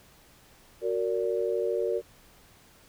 sine chord, Gb augmented, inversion none, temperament just, 370 / 462.5 / 578.1 Hz, Gb4 / Bb4 / D5, 0 / -14 / -27 cents, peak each -30 / -28 / -32 dBFS, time 0.81-2.02 s, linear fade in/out 50 ms, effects pink hiss -57 dBFS RMS until 2.88 s

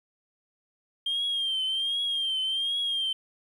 sine tone with vibrato, 3189 Hz, G7, 29 cents sharp, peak -24 dBFS, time 1.06-3.13 s, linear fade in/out 5 ms, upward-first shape triangle, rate 1.3 Hz, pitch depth 78 cents each way, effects tanh soft clip ceiling -23 dBFS + 10-bit

